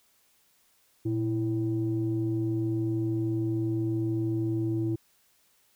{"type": "tone pair together", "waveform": "sine", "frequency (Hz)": [116.53, 329.6], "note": ["A#2", "E4"], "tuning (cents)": [0, 0], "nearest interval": "octave + tritone", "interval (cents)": 1800, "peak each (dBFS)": [-28, -27], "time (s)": [1.05, 4.96], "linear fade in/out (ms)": 10, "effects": ["tanh soft clip ceiling -19 dBFS", "white hiss -66 dBFS RMS until 5.75 s"]}